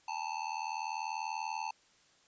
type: tone with amplitude modulation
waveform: square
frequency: 880 Hz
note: A5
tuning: in tune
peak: -32 dBFS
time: 0.08-1.71 s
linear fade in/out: 5 ms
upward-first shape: sine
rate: 80.2 Hz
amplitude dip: 100%
effects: white hiss -66 dBFS RMS until 2.27 s + resampled to 16000 Hz